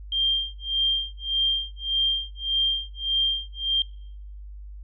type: tone with tremolo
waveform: sine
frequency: 3184 Hz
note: G7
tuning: 26 cents sharp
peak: -19 dBFS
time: 0.12-3.82 s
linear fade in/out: 2 ms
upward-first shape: sine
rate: 1.7 Hz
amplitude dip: 100%
effects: noise-tail reverb RT60 0.7 s tail -24 dB re dry + added 50 Hz sine -37 dBFS peak until 4.83 s